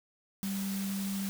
sine tone in noise, 196 Hz, G3, in tune, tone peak -32 dBFS, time 0.43-1.29 s, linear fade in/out 0 ms, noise white, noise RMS -42 dBFS, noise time 0.43-1.29 s, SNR +7 dB, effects none

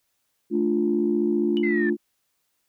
sine chord, D minor, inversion second, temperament equal, 220 / 293.7 / 349.2 Hz, A3 / D4 / F4, 0 / 0 / 0 cents, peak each -24 / -25 / -22 dBFS, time 0.5-1.97 s, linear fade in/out 50 ms
sine tone with exponential decay, 2956 Hz, F#7, 2 cents flat, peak -28 dBFS, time 1.57-1.66 s, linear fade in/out 0 ms, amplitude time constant 19 ms
sine exponential sweep, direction down, 2093 to 1737 Hz, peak -26 dBFS, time 1.63-1.9 s, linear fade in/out 5 ms
effects tanh soft clip ceiling -10 dBFS + white hiss -73 dBFS RMS until 2.68 s

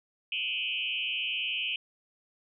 sine tone with frequency modulation, 2775 Hz, F7, 12 cents flat, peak -29 dBFS, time 0.32-1.76 s, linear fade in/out 2 ms, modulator 121 Hz, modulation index 2.8, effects none

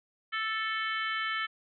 harmonic tone with a mistuned harmonic, 440 Hz, A4, in tune, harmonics 3 / 4 / 5 / 6 / 7 / 8 / 9, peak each -34 / -34 / -37 / -49 / -38 / -49 / -50 dBFS, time 0.32-1.47 s, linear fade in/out 20 ms, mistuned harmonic 8, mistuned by -33 cents, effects none

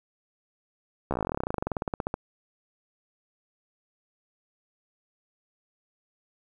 slowing click train, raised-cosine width 1 ms, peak -14 dBFS, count 30, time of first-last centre 1.11-2.141 s, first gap 14 ms, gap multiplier 1.06, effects 9-bit

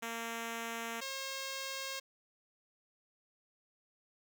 5% pulse tone pair in turn, 230 / 538.1 Hz, A#3 / C5, -23 / +48 cents, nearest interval octave + minor third, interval 1471 cents, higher second, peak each -27 dBFS, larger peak neither, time 0.02-1.01 / 1.01-2 s, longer neither, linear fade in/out 10 ms, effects none

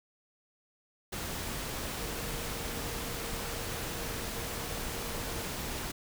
sine tone in noise, 466.2 Hz, A#4, in tune, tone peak -47 dBFS, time 1.98-5.46 s, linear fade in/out 10 ms, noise pink, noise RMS -37 dBFS, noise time 1.12-5.92 s, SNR -13 dB, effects none

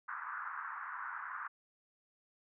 white band-pass noise, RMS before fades -43 dBFS, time 0.08-1.48 s, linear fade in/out 10 ms, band 1000 to 1600 Hz, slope 48 dB/octave, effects none

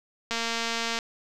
click train, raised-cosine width 0.2 ms, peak -12 dBFS, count 157, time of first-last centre 0.31-0.988 s, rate 230 Hz, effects none

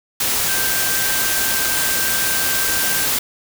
sine tone in noise, 1568 Hz, G6, in tune, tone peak -25 dBFS, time 0.48-3.06 s, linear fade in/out 5 ms, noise white, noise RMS -19 dBFS, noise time 0.2-3.19 s, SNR -9 dB, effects none

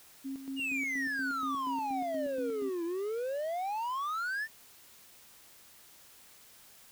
sine tone with tremolo, 270 Hz, C#4, 45 cents flat, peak -35 dBFS, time 0.24-2.7 s, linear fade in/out 20 ms, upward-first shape square, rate 4.2 Hz, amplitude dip 60%
triangle exponential two-way sweep, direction down then up, 2897 to 330.8 to 1826 Hz, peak -30 dBFS, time 0.56-4.48 s, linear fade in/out 50 ms, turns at 2.84 s
effects white hiss -57 dBFS RMS until 6.91 s

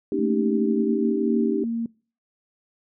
sine chord, Eb dominant seventh, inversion second, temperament equal with one note detuned, 233.1 / 277.2 / 309.2 / 392 Hz, Bb3 / Db4 / Eb4 / G4, 0 / 0 / -11 / 0 cents, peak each -30 / -28 / -26 / -25 dBFS, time 0.12-1.64 s, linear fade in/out 2 ms
sine tone with pitch glide, 220 to 230.8 Hz, A3 to A#3, 0 to -17 cents, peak -23 dBFS, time 0.19-1.86 s, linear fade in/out 2 ms, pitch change +83 cents, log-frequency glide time 0.6-1.25 s
effects noise-tail reverb RT60 0.4 s tail -24 dB re dry

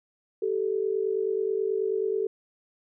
sine tone pair together, 388.1 / 437.4 Hz, G4 / A4, -17 / -10 cents, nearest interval major second, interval 207 cents, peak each -27 dBFS, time 0.42-2.27 s, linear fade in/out 5 ms, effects none

